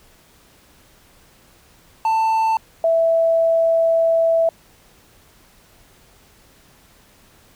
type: tone pair in turn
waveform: triangle / sine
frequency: 889 / 659.1 Hz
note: A5 / E5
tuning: +18 / 0 cents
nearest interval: perfect fourth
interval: 518 cents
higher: first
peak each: -13 dBFS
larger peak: neither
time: 2.05-2.57 / 2.84-4.49 s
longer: second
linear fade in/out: 2 ms
effects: pink hiss -52 dBFS RMS until 7.55 s